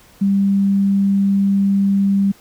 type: tone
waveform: sine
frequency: 197.5 Hz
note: G3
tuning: 13 cents sharp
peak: -12 dBFS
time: 0.21-2.32 s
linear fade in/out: 10 ms
effects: pink hiss -48 dBFS RMS until 2.4 s

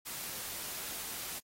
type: noise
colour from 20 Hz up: white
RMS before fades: -41 dBFS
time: 0.05-1.4 s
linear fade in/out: 20 ms
effects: AAC 48 kbps

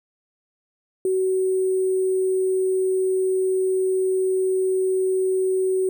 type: tone with sample-and-hold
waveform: sine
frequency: 375.8 Hz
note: F#4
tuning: 27 cents sharp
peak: -18 dBFS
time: 1.05-5.89 s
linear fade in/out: 2 ms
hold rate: 8820 Hz
effects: none

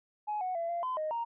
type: tone with pitch steps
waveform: sine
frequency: 842 / 738 / 674 / 688 / 1021 / 620 / 932 Hz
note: G#5 / F#5 / E5 / F5 / C6 / D#5 / A#5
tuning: +24 / -5 / +38 / -26 / -43 / -6 / -1 cents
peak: -30 dBFS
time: 0.27-1.25 s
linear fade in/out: 20 ms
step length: 140 ms
effects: tanh soft clip ceiling -27 dBFS

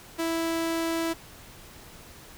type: tone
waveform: sawtooth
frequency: 329.6 Hz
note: E4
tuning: in tune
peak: -22 dBFS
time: 0.18-1.14 s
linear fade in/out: 20 ms
effects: pink hiss -48 dBFS RMS until 2.37 s

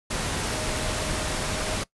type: tone in noise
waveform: sine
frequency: 622.3 Hz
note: D#5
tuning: in tune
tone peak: -37 dBFS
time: 0.52-1.76 s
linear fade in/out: 10 ms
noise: pink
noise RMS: -28 dBFS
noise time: 0.1-1.84 s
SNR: -12 dB
effects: noise-tail reverb RT60 0.1 s tail -20 dB re dry + resampled to 24000 Hz

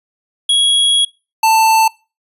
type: tone pair in turn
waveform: square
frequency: 3322 / 887.5 Hz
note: G#7 / A5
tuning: 0 / +15 cents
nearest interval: octave + major seventh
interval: 2285 cents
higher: first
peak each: -10 / -9 dBFS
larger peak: second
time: 0.49-1.05 / 1.43-1.88 s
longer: first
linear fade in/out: 5 ms
effects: noise-tail reverb RT60 0.3 s tail -23 dB re dry + resampled to 32000 Hz

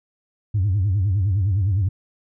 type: tone with vibrato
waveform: sine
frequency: 97.6 Hz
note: G2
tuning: 7 cents flat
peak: -15 dBFS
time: 0.54-1.89 s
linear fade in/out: 10 ms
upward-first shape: sine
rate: 9.8 Hz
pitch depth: 160 cents each way
effects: tanh soft clip ceiling -14 dBFS

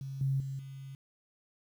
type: tone with level steps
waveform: sine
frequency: 135.5 Hz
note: C#3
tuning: 39 cents flat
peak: -37 / -27 / -35 / -42 dBFS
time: 0.01-0.95 s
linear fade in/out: 2 ms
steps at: 0.21 / 0.4 / 0.59 s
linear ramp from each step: 2 ms
effects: 10-bit

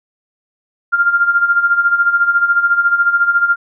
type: tone with tremolo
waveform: sine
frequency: 1396.9 Hz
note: F6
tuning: in tune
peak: -7 dBFS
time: 0.92-3.56 s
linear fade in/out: 20 ms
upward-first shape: sine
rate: 14 Hz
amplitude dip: 70%
effects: none

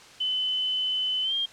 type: tone with pitch glide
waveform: sine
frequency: 3027 to 3207 Hz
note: F#7 to G7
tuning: +39 to +39 cents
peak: -24 dBFS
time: 0.2-1.46 s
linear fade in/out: 10 ms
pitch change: +100 cents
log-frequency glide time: 1.23-1.34 s
effects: white hiss -49 dBFS RMS until 1.52 s + low-pass 6000 Hz 12 dB/octave

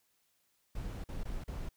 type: noise with dropouts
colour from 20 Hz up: brown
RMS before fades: -39 dBFS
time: 0.75-1.69 s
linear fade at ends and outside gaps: 5 ms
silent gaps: 1.041-1.087 / 1.235-1.252 / 1.439-1.478 s
effects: white hiss -75 dBFS RMS until 1.76 s

